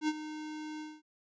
square tone with ADSR envelope, 307.1 Hz, D#4, 23 cents flat, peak -27 dBFS, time 0.01-1.02 s, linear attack 72 ms, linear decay 42 ms, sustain -13 dB, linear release 220 ms, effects resampled to 16000 Hz

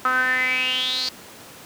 sawtooth tone with band-pass filter sweep, 255.4 Hz, C4, 42 cents flat, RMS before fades -22 dBFS, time 0.05-1.09 s, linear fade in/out 2 ms, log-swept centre 1300 to 4600 Hz, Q 9.3, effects pink hiss -42 dBFS RMS until 1.65 s + high-pass 150 Hz 12 dB/octave

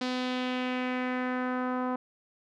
sawtooth tone with low-pass filter sweep, 252.7 Hz, B3, 40 cents sharp, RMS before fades -31 dBFS, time 0.01-1.96 s, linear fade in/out 5 ms, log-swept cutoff 4500 to 1100 Hz, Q 2.1, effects none

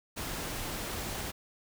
pink noise, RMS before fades -37 dBFS, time 0.16-1.32 s, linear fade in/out 20 ms, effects none

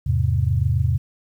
sine chord, E augmented, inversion none, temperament equal with one note detuned, 82.41 / 103.83 / 130.44 Hz, E2 / G#2 / B#2, 0 / 0 / -5 cents, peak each -21 dBFS, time 0.06-0.98 s, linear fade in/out 10 ms, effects 9-bit

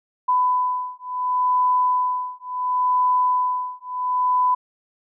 sine beating tone pair, 1000 / 1000.71 Hz, B5 / B5, +21 / +23 cents, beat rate 0.71 Hz, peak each -21 dBFS, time 0.28-4.55 s, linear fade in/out 10 ms, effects none

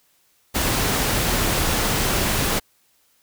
pink noise, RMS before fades -21 dBFS, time 0.54-2.6 s, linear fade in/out 20 ms, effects white hiss -62 dBFS RMS until 3.22 s

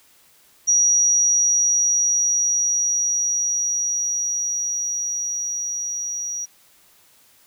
sine tone with level ramp, 5770 Hz, F#8, 44 cents flat, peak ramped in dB -13 to -25 dBFS, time 0.67-6.46 s, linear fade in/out 20 ms, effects white hiss -55 dBFS RMS until 7.46 s

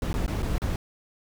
brown noise with dropouts, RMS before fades -27 dBFS, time 0.02-0.76 s, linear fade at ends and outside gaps 1 ms, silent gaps 0.13-0.14 / 0.264-0.279 / 0.423-0.429 / 0.582-0.618 s, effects none

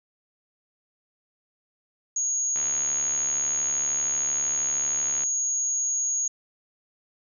sine tone, 6645 Hz, G#8, in tune, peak -23 dBFS, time 2.16-6.28 s, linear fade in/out 5 ms
click train, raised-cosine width 0.3 ms, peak -22 dBFS, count 196, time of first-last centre 2.56-5.235 s, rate 72.9 Hz
effects none

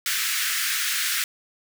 pink high-pass noise, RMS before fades -25 dBFS, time 0.06-1.24 s, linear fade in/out 2 ms, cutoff 1400 Hz, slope 48 dB/octave, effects none

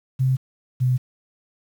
sine tone pair in turn, 130.81 / 126.87 Hz, C3 / B2, 0 / +47 cents, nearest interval minor second, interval 53 cents, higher first, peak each -16 dBFS, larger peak neither, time 0.19-0.37 / 0.8-0.98 s, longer neither, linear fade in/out 20 ms, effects 8-bit

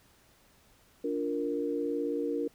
sine chord, Bb major, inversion first, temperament just, 291.4 / 349.6 / 466.2 Hz, D4 / F4 / Bb4, -13 / +2 / 0 cents, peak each -33 / -36 / -32 dBFS, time 1.04-2.48 s, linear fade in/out 5 ms, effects pink hiss -63 dBFS RMS until 2.54 s

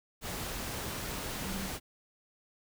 sine tone in noise, 191.7 Hz, G3, 38 cents flat, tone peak -38 dBFS, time 1.43-1.71 s, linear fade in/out 50 ms, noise pink, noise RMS -38 dBFS, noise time 0.21-1.8 s, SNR -3 dB, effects none

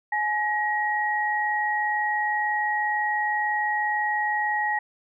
sine tone pair together, 845 / 1897 Hz, G#5 / A#6, +30 / +30 cents, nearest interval octave + major second, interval 1400 cents, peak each -25 dBFS, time 0.12-4.79 s, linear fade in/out 5 ms, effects none

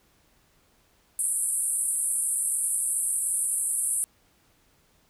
pink band-pass noise, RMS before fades -27 dBFS, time 1.19-4.04 s, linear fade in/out 0 ms, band 8500 to 11000 Hz, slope 96 dB/octave, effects pink hiss -64 dBFS RMS until 5.09 s

